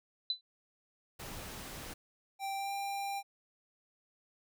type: tone with exponential decay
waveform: sine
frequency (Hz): 4000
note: B7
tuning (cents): +21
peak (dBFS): -26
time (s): 0.3-0.41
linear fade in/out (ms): 2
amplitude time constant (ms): 22
type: noise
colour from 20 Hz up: pink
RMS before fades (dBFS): -45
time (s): 1.19-1.94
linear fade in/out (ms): 10
type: tone with pitch glide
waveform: square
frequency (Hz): 784 to 794.9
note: G5 to G5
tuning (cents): 0 to +24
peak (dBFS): -36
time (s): 2.39-3.23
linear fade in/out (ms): 50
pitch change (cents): +24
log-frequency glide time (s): 2.56-2.72
effects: none